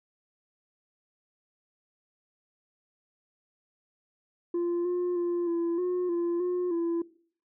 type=tone with pitch steps; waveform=sine; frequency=346.2 / 355.7 / 347.9 / 338.6 / 360.1 / 343.6 / 358.4 / 337.3 Hz; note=F4 / F4 / F4 / E4 / F#4 / F4 / F4 / E4; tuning=-15 / +32 / -7 / +46 / -47 / -28 / +45 / +40 cents; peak=-23 dBFS; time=4.54-7.02 s; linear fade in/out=5 ms; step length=310 ms; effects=noise-tail reverb RT60 0.5 s tail -20 dB re dry + tanh soft clip ceiling -25 dBFS